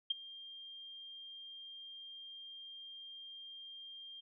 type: tone with ADSR envelope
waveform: sine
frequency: 3197 Hz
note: G7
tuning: 33 cents sharp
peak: -28 dBFS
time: 0.1-4.21 s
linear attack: 8 ms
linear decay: 17 ms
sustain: -20 dB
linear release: 14 ms
effects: none